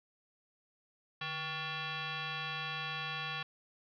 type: tone with frequency modulation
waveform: sine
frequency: 784 Hz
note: G5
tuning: in tune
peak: -36 dBFS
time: 1.21-3.43 s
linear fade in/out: 5 ms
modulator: 635 Hz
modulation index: 4.8
effects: 13-bit